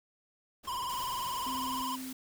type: noise with tremolo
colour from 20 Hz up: pink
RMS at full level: -49 dBFS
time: 0.63-1.83 s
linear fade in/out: 20 ms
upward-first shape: triangle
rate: 11 Hz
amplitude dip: 30%
type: tone with vibrato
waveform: square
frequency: 1016 Hz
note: B5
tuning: 49 cents sharp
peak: -34 dBFS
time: 0.67-1.96 s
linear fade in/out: 10 ms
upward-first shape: sine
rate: 20 Hz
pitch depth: 100 cents each way
type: noise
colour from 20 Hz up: white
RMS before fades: -46 dBFS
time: 0.89-2.13 s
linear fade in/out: 5 ms
type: tone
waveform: sine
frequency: 260 Hz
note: C4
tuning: 11 cents flat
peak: -39 dBFS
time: 1.46-2.13 s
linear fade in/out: 5 ms
effects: none